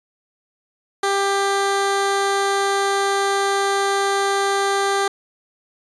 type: tone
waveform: 15% pulse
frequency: 395.8 Hz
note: G4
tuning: 17 cents sharp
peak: -11 dBFS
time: 1.03-5.08 s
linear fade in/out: 5 ms
effects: resampled to 24000 Hz